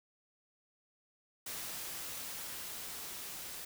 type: noise with level ramp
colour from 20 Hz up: white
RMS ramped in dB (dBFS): -42 to -45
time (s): 1.46-3.65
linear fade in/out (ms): 5
effects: none